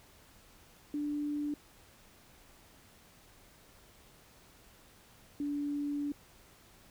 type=tone pair in turn; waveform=sine; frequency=293.7 / 289 Hz; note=D4 / D4; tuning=0 / -28 cents; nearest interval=unison; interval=28 cents; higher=first; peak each=-32 / -32 dBFS; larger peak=neither; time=0.94-1.54 / 5.4-6.12 s; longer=second; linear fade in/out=2 ms; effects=pink hiss -60 dBFS RMS until 6.9 s